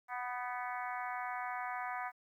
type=harmonic tone with a mistuned harmonic; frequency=246.9 Hz; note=B3; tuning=in tune; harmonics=3 / 4 / 5 / 6 / 7 / 8 / 9; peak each=-41 / -43 / -45 / -47 / -48 / -49 / -50 dBFS; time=0.08-2.12 s; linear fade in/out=50 ms; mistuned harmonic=6; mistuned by=+33 cents; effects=12-bit